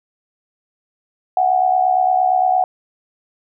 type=tone with amplitude modulation; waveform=sine; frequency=740 Hz; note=F#5; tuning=in tune; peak=-9 dBFS; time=1.37-2.64 s; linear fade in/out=2 ms; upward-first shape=sine; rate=68.7 Hz; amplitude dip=70%; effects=none